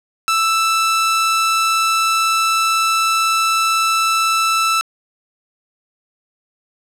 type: tone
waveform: sawtooth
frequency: 1322 Hz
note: E6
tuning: 5 cents sharp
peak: -10 dBFS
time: 0.28-4.81 s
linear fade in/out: 0 ms
effects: low-pass 11000 Hz 12 dB/octave + 7-bit